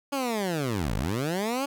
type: linear two-way sweep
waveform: 15% pulse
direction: down then up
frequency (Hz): 286 to 46.25 to 286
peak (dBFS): -20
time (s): 0.12-1.66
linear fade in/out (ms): 10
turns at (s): 0.95
effects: none